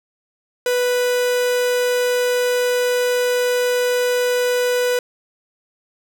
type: tone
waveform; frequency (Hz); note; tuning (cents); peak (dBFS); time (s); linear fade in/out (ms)
45% pulse; 493.9; B4; 0; -16; 0.66-4.99; 2
effects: none